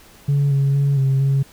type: tone with pitch steps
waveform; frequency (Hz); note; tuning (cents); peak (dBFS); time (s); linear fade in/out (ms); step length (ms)
sine; 141.8 / 138.4 / 140.5 / 134.7 / 137.2; C#3 / C#3 / C#3 / C#3 / C#3; +40 / -2 / +24 / -49 / -17; -12; 0.28-1.43; 10; 230
effects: tanh soft clip ceiling -12 dBFS + pink hiss -47 dBFS RMS until 1.52 s